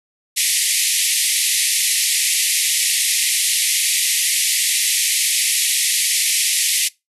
white band-pass noise, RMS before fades -18 dBFS, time 0.36-6.89 s, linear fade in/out 20 ms, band 1900 to 12000 Hz, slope 96 dB/octave, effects noise-tail reverb RT60 0.2 s tail -22 dB re dry

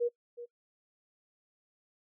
sine tone with echo, 477.8 Hz, A#4, 43 cents sharp, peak -26 dBFS, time 0-0.09 s, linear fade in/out 20 ms, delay 370 ms, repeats 1, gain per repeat -14 dB, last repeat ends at 0.46 s, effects noise-tail reverb RT60 0.1 s tail -22 dB re dry

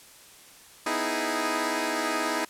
10% pulse chord, E major seventh, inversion second, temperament equal, 246.9 / 311.1 / 329.6 / 415.3 Hz, B3 / D#4 / E4 / G#4, 0 / 0 / 0 / 0 cents, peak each -26 / -21 / -24 / -24 dBFS, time 0.86-2.45 s, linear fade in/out 5 ms, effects white hiss -51 dBFS RMS until 2.49 s + low-pass 12000 Hz 12 dB/octave

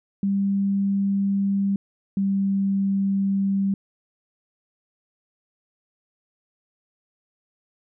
sine tone pair in turn, 197.7 / 196.11 Hz, G3 / G3, +15 / +1 cents, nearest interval unison, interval 14 cents, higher first, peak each -19 dBFS, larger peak neither, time 0.23-1.76 / 2.17-3.74 s, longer second, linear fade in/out 2 ms, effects none

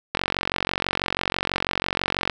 click train, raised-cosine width 0.3 ms, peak -5 dBFS, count 100, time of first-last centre 0.15-2.298 s, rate 46.1 Hz, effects none

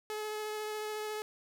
sawtooth tone with vibrato, 426.8 Hz, G#4, 47 cents sharp, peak -32 dBFS, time 0.1-1.22 s, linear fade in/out 0 ms, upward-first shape sine, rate 14 Hz, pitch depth 11 cents each way, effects none

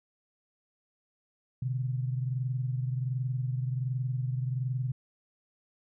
sine tone pair together, 125.5 / 146.83 Hz, B2 / D3, +28 / 0 cents, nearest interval minor third, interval 272 cents, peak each -29 / -36 dBFS, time 1.62-4.92 s, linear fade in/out 5 ms, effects none

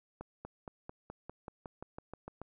accelerating click train, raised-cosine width 1 ms, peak -29 dBFS, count 13, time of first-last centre 0.21-2.416 s, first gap 240 ms, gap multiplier 0.95, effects none

